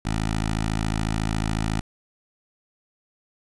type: tone with notch filter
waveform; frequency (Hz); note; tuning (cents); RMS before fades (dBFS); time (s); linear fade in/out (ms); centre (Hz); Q
10% pulse; 54; A1; -32; -25; 0.05-1.81; 5; 430; 1.3
effects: resampled to 24000 Hz + 9-bit